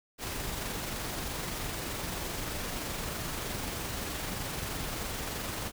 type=noise with amplitude modulation; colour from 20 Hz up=pink; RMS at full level=-35 dBFS; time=0.18-5.72 s; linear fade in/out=50 ms; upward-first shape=sine; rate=23.2 Hz; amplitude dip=25%; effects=none